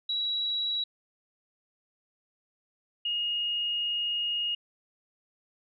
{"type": "tone pair in turn", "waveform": "sine", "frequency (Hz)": [3892, 2862], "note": ["B7", "F7"], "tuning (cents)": [-26, 42], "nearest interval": "perfect fourth", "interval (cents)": 532, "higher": "first", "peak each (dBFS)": -27, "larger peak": "neither", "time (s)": [[0.09, 0.84], [3.05, 4.55]], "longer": "second", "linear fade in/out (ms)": 5, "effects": []}